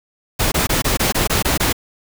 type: noise bursts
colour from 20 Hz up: pink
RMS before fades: -17 dBFS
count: 9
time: 0.39-1.728 s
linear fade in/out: 10 ms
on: 130 ms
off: 21 ms
effects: none